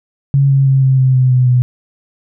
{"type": "tone with pitch steps", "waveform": "sine", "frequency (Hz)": [138.59, 136.52, 134.49, 132.48, 130.51, 128.56, 126.65, 124.76], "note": ["C#3", "C#3", "C3", "C3", "C3", "C3", "B2", "B2"], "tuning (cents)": [0, -26, 48, 22, -4, -30, 44, 18], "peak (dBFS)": -7, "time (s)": [0.34, 1.62], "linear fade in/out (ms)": 0, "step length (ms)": 160, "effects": []}